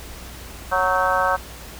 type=harmonic tone with a mistuned harmonic; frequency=184.9 Hz; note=F#3; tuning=1 cent flat; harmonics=3 / 4 / 5 / 6 / 7 / 8; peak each=-24 / -24 / -24 / -24 / -24 / -24 dBFS; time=0.71-1.37 s; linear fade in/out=20 ms; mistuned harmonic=8; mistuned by=+74 cents; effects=added 60 Hz sine -39 dBFS peak until 1.79 s + pink hiss -39 dBFS RMS until 1.79 s